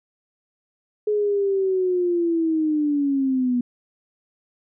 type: linear sweep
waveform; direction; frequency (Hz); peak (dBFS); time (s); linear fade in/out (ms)
sine; down; 424 to 241.9; -18; 1.07-3.61; 5
effects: none